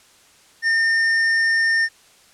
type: tone with hard clipping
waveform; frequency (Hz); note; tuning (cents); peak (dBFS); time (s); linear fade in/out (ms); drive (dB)
sine; 1815; A#6; -47; -17; 0.62-1.89; 50; 7
effects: white hiss -52 dBFS RMS until 2.33 s + low-pass 9000 Hz 12 dB/octave